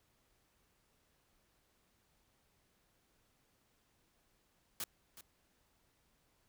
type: noise with echo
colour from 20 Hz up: white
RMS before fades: -40 dBFS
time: 4.8-4.84 s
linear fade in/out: 2 ms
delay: 370 ms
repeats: 1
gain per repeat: -14 dB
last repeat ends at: 5.21 s
effects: pink hiss -75 dBFS RMS until 6.48 s